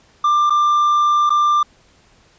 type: tone with dropouts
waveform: triangle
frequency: 1188 Hz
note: D6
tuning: 20 cents sharp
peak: -10 dBFS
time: 0.24-1.63 s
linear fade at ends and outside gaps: 5 ms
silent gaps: 0.498-0.504 / 1.295-1.303 s
effects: pink hiss -53 dBFS RMS until 2.38 s + resampled to 16000 Hz